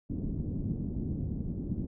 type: low-pass noise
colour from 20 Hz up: white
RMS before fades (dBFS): -34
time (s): 0.09-1.87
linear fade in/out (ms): 10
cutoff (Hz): 260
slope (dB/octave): 24
effects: none